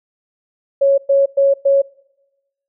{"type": "tone bursts", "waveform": "sine", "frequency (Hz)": 553, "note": "C#5", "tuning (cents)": -4, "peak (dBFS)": -9, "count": 4, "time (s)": [0.81, 1.82], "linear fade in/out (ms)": 10, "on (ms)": 170, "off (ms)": 110, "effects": ["noise-tail reverb RT60 1.0 s tail -24 dB re dry"]}